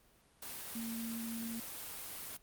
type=tone in noise; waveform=sine; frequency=229.2 Hz; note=A#3; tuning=29 cents flat; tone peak=-39 dBFS; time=0.75-1.6 s; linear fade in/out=5 ms; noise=white; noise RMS=-45 dBFS; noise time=0.42-2.37 s; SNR=+3 dB; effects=pink hiss -67 dBFS RMS until 2.42 s + Opus 32 kbps